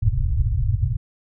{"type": "low-pass noise", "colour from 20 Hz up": "white", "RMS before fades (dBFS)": -20, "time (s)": [0.02, 0.97], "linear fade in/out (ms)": 10, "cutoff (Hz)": 130, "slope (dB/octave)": 96, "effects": []}